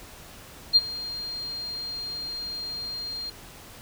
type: tone with ADSR envelope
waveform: sine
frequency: 4200 Hz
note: C8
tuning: 6 cents sharp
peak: -11 dBFS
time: 0.73-3.3 s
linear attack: 31 ms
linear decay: 36 ms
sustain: -20 dB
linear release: 5 ms
effects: pink hiss -46 dBFS RMS until 3.81 s